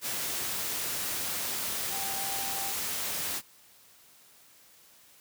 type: tone in noise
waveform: sine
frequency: 784 Hz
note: G5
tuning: in tune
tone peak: -39 dBFS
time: 1.89-2.74 s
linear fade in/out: 50 ms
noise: white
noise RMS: -33 dBFS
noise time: 0.01-3.42 s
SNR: -9 dB
effects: white hiss -58 dBFS RMS until 5.2 s + high-pass 60 Hz 12 dB/octave